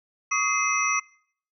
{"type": "tone cluster", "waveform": "sine", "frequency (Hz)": [1127, 1252, 2078, 2546, 5890], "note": ["C#6", "D#6", "C7", "D#7", "F#8"], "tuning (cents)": [28, 10, -12, 39, -9], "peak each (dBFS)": -28, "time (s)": [0.31, 1], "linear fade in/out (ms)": 10, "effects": ["noise-tail reverb RT60 0.6 s tail -24 dB re dry"]}